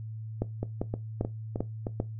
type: two click trains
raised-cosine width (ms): 2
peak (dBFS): -18 / -15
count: 5 / 5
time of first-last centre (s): 0.63-1.868 / 0.42-2.001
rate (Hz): 3.23 / 2.53
effects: noise-tail reverb RT60 0.2 s tail -17 dB re dry + added 110 Hz sine -36 dBFS peak until 2.19 s